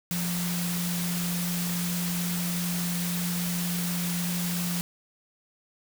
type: tone in noise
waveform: sine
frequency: 175.2 Hz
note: F3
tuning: 6 cents sharp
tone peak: -28 dBFS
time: 0.11-4.81 s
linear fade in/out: 0 ms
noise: white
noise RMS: -33 dBFS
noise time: 0.11-4.81 s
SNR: +2 dB
effects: none